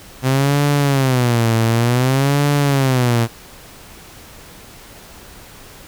sawtooth tone with vibrato, 128.1 Hz, C3, 36 cents flat, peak -9 dBFS, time 0.22-3.28 s, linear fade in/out 50 ms, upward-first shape sine, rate 0.55 Hz, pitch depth 210 cents each way, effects pink hiss -40 dBFS RMS until 5.87 s

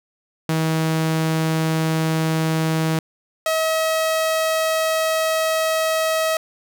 sawtooth tone pair in turn, 160 / 640 Hz, D#3 / D#5, +49 / +49 cents, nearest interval 2 octaves, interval 2400 cents, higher second, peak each -14 dBFS, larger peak neither, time 0.49-2.99 / 3.46-6.37 s, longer second, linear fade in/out 2 ms, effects none

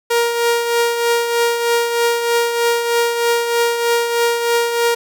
sawtooth tone with tremolo, 470.2 Hz, A#4, 15 cents sharp, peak -8 dBFS, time 0.1-4.95 s, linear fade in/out 10 ms, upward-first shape triangle, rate 3.2 Hz, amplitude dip 55%, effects none

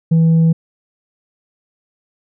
sine tone with tanh clipping, 163.4 Hz, E3, 15 cents flat, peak -9 dBFS, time 0.11-0.53 s, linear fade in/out 10 ms, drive 2 dB, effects none

